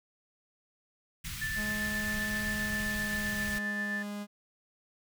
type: band-stop noise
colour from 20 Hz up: pink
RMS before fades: -39 dBFS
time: 1.24-3.59 s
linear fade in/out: 10 ms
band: 180 to 1500 Hz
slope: 24 dB/octave
type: tone with tremolo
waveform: sine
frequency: 1760 Hz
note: A6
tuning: in tune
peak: -31 dBFS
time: 1.41-4.03 s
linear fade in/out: 10 ms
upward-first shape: sine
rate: 7.6 Hz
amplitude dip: 30%
type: tone with pitch glide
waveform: 45% pulse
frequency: 210.6 to 205.6 Hz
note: G#3 to G#3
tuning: +24 to -17 cents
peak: -36 dBFS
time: 1.55-4.27 s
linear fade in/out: 50 ms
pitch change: -41 cents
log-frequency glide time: 2.69-3.98 s
effects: none